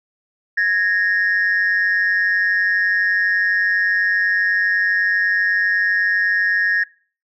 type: tone pair together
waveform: sine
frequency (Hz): 1662 / 1849.9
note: G#6 / A#6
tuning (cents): +1 / -14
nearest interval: major second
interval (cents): 185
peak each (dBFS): -16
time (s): 0.57-6.84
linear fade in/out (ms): 10
effects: noise-tail reverb RT60 0.4 s tail -20 dB re dry + tanh soft clip ceiling -10 dBFS